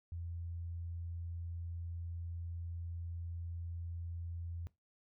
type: tone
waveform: sine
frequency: 85 Hz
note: F2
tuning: 46 cents flat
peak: -40 dBFS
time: 0.12-4.67 s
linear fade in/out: 0 ms
effects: noise-tail reverb RT60 0.2 s tail -19 dB re dry